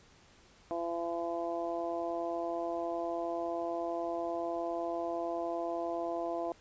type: harmonic tone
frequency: 169.6 Hz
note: E3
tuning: 50 cents sharp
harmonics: 2 / 3 / 4 / 5 / 6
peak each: -38 / -41 / -35 / -46 / -45 dBFS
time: 0.71-6.52 s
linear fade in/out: 0 ms
effects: pink hiss -61 dBFS RMS until 6.6 s + resampled to 16000 Hz